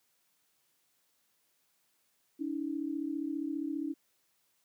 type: tone pair together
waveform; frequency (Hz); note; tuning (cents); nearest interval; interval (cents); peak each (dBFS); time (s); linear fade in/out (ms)
sine; 284.9 / 319.8; C#4 / D#4; +48 / +48; major second; 200; -35 / -36; 2.39-3.94; 20
effects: white hiss -74 dBFS RMS until 4.64 s + high-pass 100 Hz 12 dB/octave